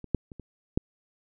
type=clicks; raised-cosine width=3 ms; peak=-27 / -10 / -30 / -28 / -10 dBFS; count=5; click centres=0.043 / 0.147 / 0.318 / 0.397 / 0.775 s; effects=none